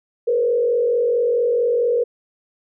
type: tone with frequency modulation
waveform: sine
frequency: 479.1 Hz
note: A#4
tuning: 47 cents sharp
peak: -15 dBFS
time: 0.27-2.04 s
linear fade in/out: 10 ms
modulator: 44.5 Hz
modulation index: 0.74
effects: none